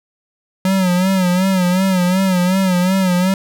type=tone with vibrato; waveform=square; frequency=185 Hz; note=F#3; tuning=in tune; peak=-13 dBFS; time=0.65-3.34 s; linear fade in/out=2 ms; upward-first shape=sine; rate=2.7 Hz; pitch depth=74 cents each way; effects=none